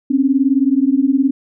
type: beating tone pair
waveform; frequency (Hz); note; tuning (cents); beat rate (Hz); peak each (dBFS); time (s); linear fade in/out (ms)
sine; 261.6 / 280.6; C4 / C#4; 0 / +21; 19; -14; 0.1-1.31; 10
effects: none